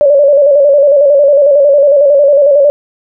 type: tone with vibrato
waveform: sine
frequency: 569 Hz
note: C#5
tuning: 45 cents sharp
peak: -3 dBFS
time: 0.01-2.7 s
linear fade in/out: 0 ms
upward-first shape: square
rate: 11 Hz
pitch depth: 56 cents each way
effects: none